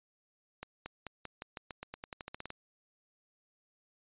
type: accelerating click train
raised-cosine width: 0.3 ms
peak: -25 dBFS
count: 17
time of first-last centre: 0.63-2.504 s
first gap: 230 ms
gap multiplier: 0.9
effects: resampled to 8000 Hz